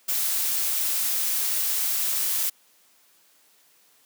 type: noise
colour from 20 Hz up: blue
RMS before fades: -25 dBFS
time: 0.08-2.5 s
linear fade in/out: 10 ms
effects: white hiss -60 dBFS RMS until 4.05 s + high-pass 200 Hz 12 dB/octave